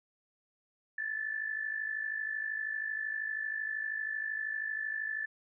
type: tone with amplitude modulation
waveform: sine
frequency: 1750 Hz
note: A6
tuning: 10 cents flat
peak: -30 dBFS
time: 0.98-5.26 s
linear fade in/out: 5 ms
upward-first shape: sine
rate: 52.8 Hz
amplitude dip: 70%
effects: none